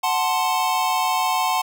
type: chord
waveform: square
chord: F# diminished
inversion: none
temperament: equal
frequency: 740 / 880 / 1046.5 Hz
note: F#5 / A5 / C6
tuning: 0 / 0 / 0 cents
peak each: -24 dBFS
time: 0.03-1.62 s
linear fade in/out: 10 ms
effects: none